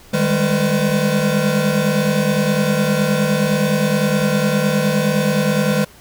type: tone cluster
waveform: square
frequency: 154.7 / 199 / 208.7 / 506 Hz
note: D#3 / G3 / G#3 / B4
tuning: -10 / +26 / +9 / +42 cents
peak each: -21 dBFS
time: 0.13-5.85 s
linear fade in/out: 10 ms
effects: pink hiss -45 dBFS RMS until 6 s